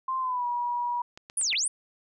sine tone with pitch glide, 1046 to 964.7 Hz, C6 to B5, -1 to -41 cents, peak -26 dBFS, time 0.08-1.02 s, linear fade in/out 5 ms, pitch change -140 cents, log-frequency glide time 0.19-0.46 s
clicks, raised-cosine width 0.2 ms, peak -26 dBFS, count 4, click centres 1.175 / 1.299 / 1.413 / 1.53 s
sine linear two-way sweep, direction down then up, 10548 to 1975.5 to 9750 Hz, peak -24 dBFS, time 1.37-1.68 s, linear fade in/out 5 ms, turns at 1.54 s
effects none

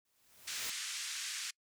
white noise with exponential growth, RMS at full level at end -41 dBFS, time 0.05-0.7 s, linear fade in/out 2 ms, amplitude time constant 140 ms
white band-pass noise, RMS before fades -41 dBFS, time 0.47-1.51 s, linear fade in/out 10 ms, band 1500 to 7900 Hz, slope 24 dB/octave
effects noise-tail reverb RT60 0.1 s tail -26 dB re dry

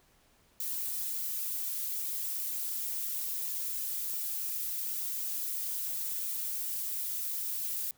violet noise with flanger, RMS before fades -35 dBFS, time 0.6-7.91 s, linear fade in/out 2 ms, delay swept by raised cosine 1.8 to 6.2 ms, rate 2.8 Hz, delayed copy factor -1, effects pink hiss -66 dBFS RMS until 7.97 s

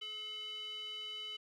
square tone with band-pass filter, 429.2 Hz, A4, 43 cents flat, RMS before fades -44 dBFS, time 0.01-1.37 s, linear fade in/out 10 ms, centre 3000 Hz, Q 7.8, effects none

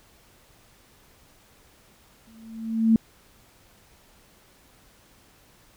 sine tone with exponential growth, 224.3 Hz, A3, 34 cents sharp, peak -12 dBFS, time 2.27-2.96 s, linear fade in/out 2 ms, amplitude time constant 150 ms, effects pink hiss -57 dBFS RMS until 5.76 s

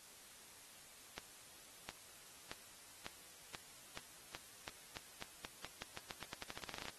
accelerating click train, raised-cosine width 0.2 ms, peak -26 dBFS, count 27, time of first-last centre 1.18-6.884 s, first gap 710 ms, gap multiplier 0.88, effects white hiss -59 dBFS RMS until 6.98 s + AAC 32 kbps

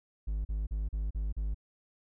triangle tone bursts, 51.91 Hz, G#1, in tune, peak -28 dBFS, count 6, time 0.27-1.545 s, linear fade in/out 10 ms, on 180 ms, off 39 ms, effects none

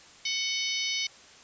harmonic tone with a mistuned harmonic, 740 Hz, F#5, in tune, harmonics 3 / 4 / 5 / 6 / 7 / 8, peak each -33 / -34 / -35 / -36 / -36 / -37 dBFS, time 0.25-1.07 s, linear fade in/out 5 ms, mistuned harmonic 4, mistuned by +38 cents, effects white hiss -52 dBFS RMS until 1.43 s + resampled to 16000 Hz

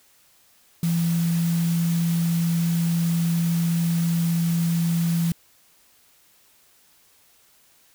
sine tone in noise, 168.3 Hz, E3, 36 cents sharp, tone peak -19 dBFS, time 0.83-5.32 s, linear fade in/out 2 ms, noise white, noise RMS -36 dBFS, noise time 0.83-5.32 s, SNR +14 dB, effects white hiss -58 dBFS RMS until 7.94 s

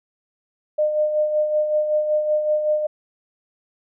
sine tone with tremolo, 607 Hz, D#5, 43 cents flat, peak -15 dBFS, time 0.78-2.87 s, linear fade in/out 10 ms, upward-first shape sine, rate 5.3 Hz, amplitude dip 50%, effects none

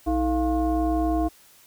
sine tone with frequency modulation, 318.5 Hz, D#4, 41 cents sharp, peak -20 dBFS, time 0.06-1.29 s, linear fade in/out 20 ms, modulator 378 Hz, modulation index 1.1, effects white hiss -54 dBFS RMS until 1.66 s

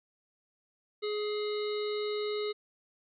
harmonic tone, 419.8 Hz, G#4, 19 cents sharp, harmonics 1 / 3 / 5 / 7 / 9 / 10, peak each -31 / -44 / -45 / -49 / -44 / -46 dBFS, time 1.02-2.53 s, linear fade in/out 20 ms, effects none

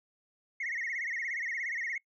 sine tone with vibrato, 2007 Hz, B6, 27 cents sharp, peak -31 dBFS, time 0.6-1.98 s, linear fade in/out 5 ms, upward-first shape sine, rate 17 Hz, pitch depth 160 cents each way, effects noise-tail reverb RT60 0.1 s tail -23 dB re dry + tanh soft clip ceiling -29 dBFS

